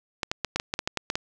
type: clicks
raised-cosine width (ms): 0.2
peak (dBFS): -9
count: 11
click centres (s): 0.232 / 0.315 / 0.447 / 0.56 / 0.599 / 0.739 / 0.791 / 0.875 / 0.973 / 1.101 / 1.155
effects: none